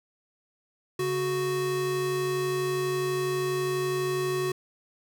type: tone pair together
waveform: square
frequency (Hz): 140.73 / 370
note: C#3 / F#4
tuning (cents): +27 / 0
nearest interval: octave + perfect fourth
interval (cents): 1673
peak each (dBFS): -35 / -27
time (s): 0.99-4.52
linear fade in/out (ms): 5
effects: none